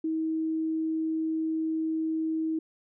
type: tone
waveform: sine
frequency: 319.2 Hz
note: D#4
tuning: 44 cents sharp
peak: -26 dBFS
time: 0.04-2.59 s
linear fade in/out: 5 ms
effects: none